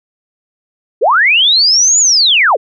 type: linear two-way sweep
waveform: sine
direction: up then down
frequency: 354.6 to 7040 to 354.6 Hz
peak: -6 dBFS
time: 1.01-2.57 s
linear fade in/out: 20 ms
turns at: 1.99 s
effects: none